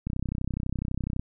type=click train; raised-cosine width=5 ms; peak=-17 dBFS; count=37; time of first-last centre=0.07-1.195 s; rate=32 Hz; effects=none